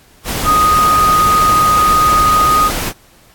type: tone in noise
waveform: sine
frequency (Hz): 1243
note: D#6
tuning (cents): -2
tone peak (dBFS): -8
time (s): 0.44-2.71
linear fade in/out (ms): 50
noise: pink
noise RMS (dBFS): -19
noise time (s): 0.24-2.93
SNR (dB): +8
effects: pink hiss -47 dBFS RMS until 3.34 s + AAC 64 kbps